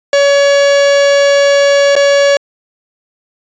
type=tone with dropouts; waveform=45% pulse; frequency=564 Hz; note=C#5; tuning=30 cents sharp; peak=-6 dBFS; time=0.13-2.37 s; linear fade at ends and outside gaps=2 ms; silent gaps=1.954-1.963 s; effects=resampled to 16000 Hz